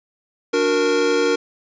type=chord; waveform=square; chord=D augmented; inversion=none; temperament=equal with one note detuned; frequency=293.7 / 365.3 / 466.2 Hz; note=D4 / F#4 / A#4; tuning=0 / -22 / 0 cents; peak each=-24 / -24 / -18 dBFS; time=0.53-1.36 s; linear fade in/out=10 ms; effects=resampled to 16000 Hz + 8-bit